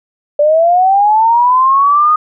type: linear sweep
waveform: sine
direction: up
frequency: 579 to 1244.5 Hz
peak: -6 dBFS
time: 0.39-2.16 s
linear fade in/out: 5 ms
effects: none